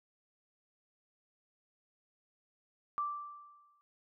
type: tone with exponential decay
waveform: sine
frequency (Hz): 1172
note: D6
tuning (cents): -4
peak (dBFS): -30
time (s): 2.98-3.81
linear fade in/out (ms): 0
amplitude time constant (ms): 180
effects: none